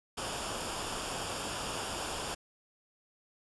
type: noise with comb filter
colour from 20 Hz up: pink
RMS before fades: -37 dBFS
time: 0.17-2.35 s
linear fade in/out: 10 ms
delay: 0.49 ms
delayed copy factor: -0.6
effects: resampled to 24000 Hz